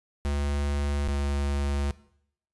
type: tone pair in turn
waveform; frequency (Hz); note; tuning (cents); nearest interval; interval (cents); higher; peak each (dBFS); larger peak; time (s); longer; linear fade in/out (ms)
square; 71.6 / 70.78; D2 / C#2; -43 / +37; unison; 20; first; -26 / -26; neither; 0.25-1.08 / 1.08-1.91; neither; 0
effects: noise-tail reverb RT60 0.7 s tail -19 dB re dry + resampled to 24000 Hz